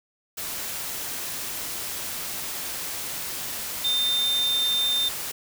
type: tone in noise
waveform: sine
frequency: 3600 Hz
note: A7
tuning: 39 cents sharp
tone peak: -21 dBFS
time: 3.84-5.09 s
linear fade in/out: 10 ms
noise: white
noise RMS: -32 dBFS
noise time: 0.37-5.32 s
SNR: +8 dB
effects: none